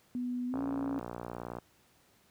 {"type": "tone with pitch glide", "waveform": "sine", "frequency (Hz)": [246.9, 275.5], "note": ["B3", "C#4"], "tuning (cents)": [0, -11], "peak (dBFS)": -32, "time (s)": [0.15, 0.99], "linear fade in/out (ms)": 0, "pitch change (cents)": 189, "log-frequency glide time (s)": [0.48, 0.6]}
{"type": "click train", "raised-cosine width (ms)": 1, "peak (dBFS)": -25, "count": 63, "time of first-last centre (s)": [0.54, 1.586], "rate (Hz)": 59.3}
{"effects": ["pink hiss -66 dBFS RMS until 2.3 s", "high-pass 80 Hz 12 dB/octave"]}